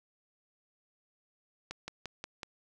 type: slowing click train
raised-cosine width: 0.2 ms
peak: -22 dBFS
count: 5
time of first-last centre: 1.71-2.432 s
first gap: 170 ms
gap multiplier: 1.04
effects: none